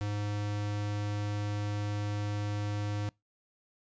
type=tone; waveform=square; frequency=103.5 Hz; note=G#2; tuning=5 cents flat; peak=-32 dBFS; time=0.01-3.09 s; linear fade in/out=0 ms; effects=noise-tail reverb RT60 0.2 s tail -25 dB re dry + resampled to 16000 Hz